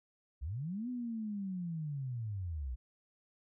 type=linear two-way sweep; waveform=sine; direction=up then down; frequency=57.4 to 252.6 to 57.4 Hz; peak=-36 dBFS; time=0.41-2.76 s; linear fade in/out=20 ms; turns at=0.89 s; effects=none